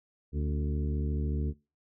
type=harmonic tone with a mistuned harmonic; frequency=74 Hz; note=D2; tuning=14 cents sharp; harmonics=1 / 2 / 3 / 4 / 5 / 6; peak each=-29 / -35 / -39 / -41 / -43 / -45 dBFS; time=0.32-1.54 s; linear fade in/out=50 ms; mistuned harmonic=4; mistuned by=-54 cents; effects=noise-tail reverb RT60 0.3 s tail -23 dB re dry